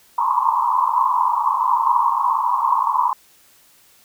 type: band-pass noise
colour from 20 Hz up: pink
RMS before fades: -18 dBFS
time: 0.18-3.13 s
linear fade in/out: 2 ms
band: 910 to 1100 Hz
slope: 96 dB/octave
effects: white hiss -53 dBFS RMS until 4.04 s